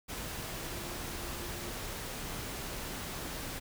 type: tone in noise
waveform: sine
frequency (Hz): 348.7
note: F4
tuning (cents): -3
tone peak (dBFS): -49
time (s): 0.6-1.74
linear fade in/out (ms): 20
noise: pink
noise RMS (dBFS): -40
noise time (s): 0.08-3.6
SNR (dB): -12
effects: none